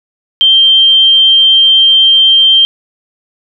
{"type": "tone", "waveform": "sine", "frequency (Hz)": 3152, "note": "G7", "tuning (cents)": 9, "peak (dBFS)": -3, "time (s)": [0.41, 2.65], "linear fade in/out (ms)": 0, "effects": []}